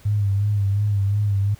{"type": "tone with vibrato", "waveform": "sine", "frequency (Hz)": 101.4, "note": "G#2", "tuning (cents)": -41, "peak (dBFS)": -17, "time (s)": [0.05, 1.55], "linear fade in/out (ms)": 10, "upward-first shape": "sine", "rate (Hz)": 2.8, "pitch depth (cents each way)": 52, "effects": ["pink hiss -51 dBFS RMS until 1.59 s"]}